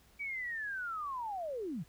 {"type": "linear sweep", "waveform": "sine", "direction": "down", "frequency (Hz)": [2298, 130.81], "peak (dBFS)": -36, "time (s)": [0.19, 1.84], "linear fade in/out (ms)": 20, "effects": ["added 60 Hz sine -67 dBFS peak until 1.88 s", "pink hiss -65 dBFS RMS until 1.88 s"]}